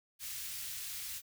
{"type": "band-stop noise", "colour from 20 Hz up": "white", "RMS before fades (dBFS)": -42, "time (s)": [0.19, 1.22], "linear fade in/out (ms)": 50, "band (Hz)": [100, 2000], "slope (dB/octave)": 12, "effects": []}